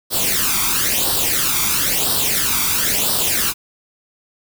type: noise with flanger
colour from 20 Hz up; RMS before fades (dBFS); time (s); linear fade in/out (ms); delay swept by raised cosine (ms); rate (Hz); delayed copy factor
white; -18; 0.1-3.54; 50; 0.22 to 0.87; 0.99; +0.7
effects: none